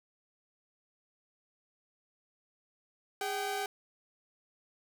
sawtooth tone pair together, 408.4 / 769 Hz, G#4 / G5, -29 / -33 cents, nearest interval major seventh, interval 1096 cents, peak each -33 / -31 dBFS, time 3.21-3.66 s, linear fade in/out 2 ms, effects none

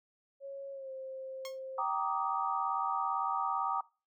sine tone with pitch glide, 551 to 527.9 Hz, C#5 to C5, -11 to +15 cents, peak -40 dBFS, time 0.4-1.83 s, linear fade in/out 50 ms, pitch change -74 cents, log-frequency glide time 0.72-0.91 s
10% pulse tone with exponential decay, 1081 Hz, C#6, 44 cents flat, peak -31 dBFS, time 1.45-1.59 s, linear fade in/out 1 ms, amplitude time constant 30 ms
sine chord, Eb major seventh, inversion first, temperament just, 777.8 / 933.4 / 1166.7 / 1244.5 Hz, G5 / Bb5 / D6 / Eb6, -14 / +2 / -12 / 0 cents, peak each -36 dBFS, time 1.78-3.81 s, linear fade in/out 5 ms
effects noise-tail reverb RT60 0.3 s tail -21 dB re dry

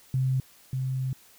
sine tone pair in turn, 130.81 / 130.81 Hz, C3 / C3, 0 / 0 cents, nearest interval unison, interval 0 cents, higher neither, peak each -22 / -26 dBFS, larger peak first, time 0.14-0.4 / 0.73-1.13 s, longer second, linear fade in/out 2 ms, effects white hiss -56 dBFS RMS until 1.38 s

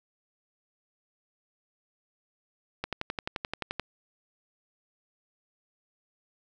click train, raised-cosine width 0.3 ms, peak -15 dBFS, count 12, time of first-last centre 2.84-3.797 s, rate 11.5 Hz, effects none

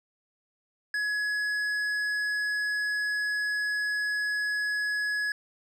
triangle tone with tanh clipping, 1685 Hz, G#6, 25 cents sharp, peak -28 dBFS, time 0.94-5.32 s, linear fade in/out 2 ms, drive 13 dB, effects none

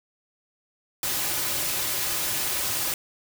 white noise with comb filter, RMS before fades -27 dBFS, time 1.03-2.94 s, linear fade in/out 2 ms, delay 4.4 ms, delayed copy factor -0.5, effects none

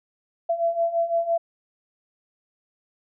sine beating tone pair, 670 / 675.9 Hz, E5 / E5, +28 / +43 cents, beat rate 5.9 Hz, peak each -26 / -22 dBFS, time 0.49-1.38 s, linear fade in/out 10 ms, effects none

